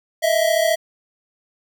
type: tone pair together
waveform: square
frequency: 633 / 667.3 Hz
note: D#5 / E5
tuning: +30 / +21 cents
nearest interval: minor second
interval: 91 cents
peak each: -19 dBFS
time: 0.22-0.76 s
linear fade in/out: 20 ms
effects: none